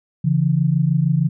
sine tone pair together, 140.1 / 166.6 Hz, C#3 / E3, +19 / +19 cents, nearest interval minor third, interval 300 cents, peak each -17 / -17 dBFS, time 0.24-1.29 s, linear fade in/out 10 ms, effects none

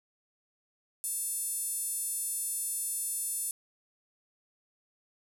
5% pulse tone with high-pass filter, 880 Hz, A5, in tune, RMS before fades -34 dBFS, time 1.04-3.51 s, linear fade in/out 0 ms, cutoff 9900 Hz, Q 2.9, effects none

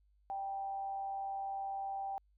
sine tone with amplitude modulation, 784 Hz, G5, in tune, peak -35 dBFS, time 0.3-2.18 s, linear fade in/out 0 ms, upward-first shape sine, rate 177 Hz, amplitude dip 35%, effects added 50 Hz sine -67 dBFS peak until 2.37 s

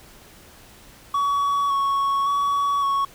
triangle tone with vibrato, 1119 Hz, C#6, 16 cents sharp, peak -17 dBFS, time 1.14-3.05 s, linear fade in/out 5 ms, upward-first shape square, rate 0.89 Hz, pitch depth 16 cents each way, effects pink hiss -48 dBFS RMS until 3.14 s

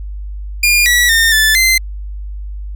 sawtooth tone with pitch steps, 2416 / 1940 / 1821 / 1750 / 2072 Hz, D7 / B6 / A#6 / A6 / C7, +48 / -31 / -41 / -10 / -17 cents, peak -5 dBFS, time 0.63-1.78 s, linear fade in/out 5 ms, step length 230 ms, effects added 50 Hz sine -22 dBFS peak until 2.75 s

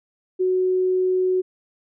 sine tone, 370 Hz, F#4, in tune, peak -17 dBFS, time 0.39-1.42 s, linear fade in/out 20 ms, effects none

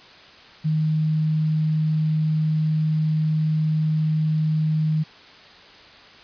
sine tone with quantisation, 155.8 Hz, D#3, 3 cents sharp, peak -18 dBFS, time 0.64-5.04 s, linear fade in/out 20 ms, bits 8, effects white hiss -46 dBFS RMS until 6.23 s + resampled to 11025 Hz

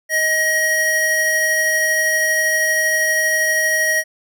square tone pair together, 627 / 1893.6 Hz, D#5 / A#6, +13 / +27 cents, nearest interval octave + perfect fifth, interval 1914 cents, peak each -24 / -16 dBFS, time 0.09-4.04 s, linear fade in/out 50 ms, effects none

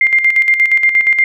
sine tone with tremolo, 2100 Hz, C7, 6 cents sharp, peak -6 dBFS, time 0.01-1.24 s, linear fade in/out 2 ms, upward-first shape square, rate 8.5 Hz, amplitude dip 60%, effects none

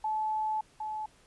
sine tone pair in turn, 865 / 861.2 Hz, A5 / A5, -30 / -37 cents, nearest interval unison, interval 7 cents, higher first, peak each -28 / -33 dBFS, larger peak first, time 0.04-0.61 / 0.8-1.06 s, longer first, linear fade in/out 5 ms, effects pink hiss -62 dBFS RMS until 1.26 s + resampled to 24000 Hz

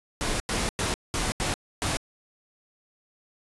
pink noise bursts at uneven times, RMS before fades -27 dBFS, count 6, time 0.21-0.4 / 0.49-0.69 / 0.79-0.94 / 1.14-1.32 / 1.4-1.54 / 1.82-1.97 s, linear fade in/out 0 ms, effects resampled to 24000 Hz

